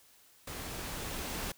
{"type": "noise with level ramp", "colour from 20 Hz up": "pink", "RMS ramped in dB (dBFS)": [-42, -37], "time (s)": [0.47, 1.52], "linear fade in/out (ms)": 5, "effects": ["white hiss -62 dBFS RMS until 1.57 s"]}